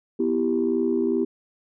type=chord; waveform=sine; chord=E minor; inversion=second; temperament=equal; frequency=246.9 / 329.6 / 392 Hz; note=B3 / E4 / G4; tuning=0 / 0 / 0 cents; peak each=-24 / -24 / -23 dBFS; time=0.19-1.25 s; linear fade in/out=10 ms; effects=tanh soft clip ceiling -12 dBFS